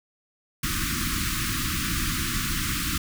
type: band-stop noise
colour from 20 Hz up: pink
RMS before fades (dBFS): -27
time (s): 0.63-2.98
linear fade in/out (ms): 5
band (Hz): 340 to 1100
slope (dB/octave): 96
effects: none